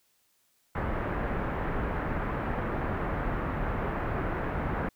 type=low-pass noise; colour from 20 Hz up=pink; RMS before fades=-31 dBFS; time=0.75-4.89 s; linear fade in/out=5 ms; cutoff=1800 Hz; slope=24 dB/octave; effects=white hiss -70 dBFS RMS until 4.95 s